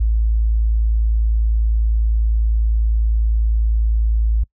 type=tone; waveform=sine; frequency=55 Hz; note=A1; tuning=in tune; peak=-13 dBFS; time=0-4.44 s; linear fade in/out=10 ms; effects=noise-tail reverb RT60 0.1 s tail -25 dB re dry